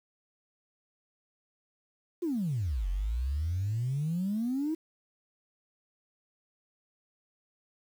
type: exponential two-way sweep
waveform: sine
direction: down then up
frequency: 369.4 to 43.65 to 327.7 Hz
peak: -27 dBFS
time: 2.22-4.75 s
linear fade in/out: 10 ms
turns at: 2.88 s
effects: tanh soft clip ceiling -24 dBFS + 9-bit